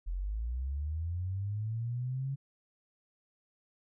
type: linear sweep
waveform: sine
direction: up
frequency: 41.2 to 138.59 Hz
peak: -32 dBFS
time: 0.06-2.36 s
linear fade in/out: 20 ms
effects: none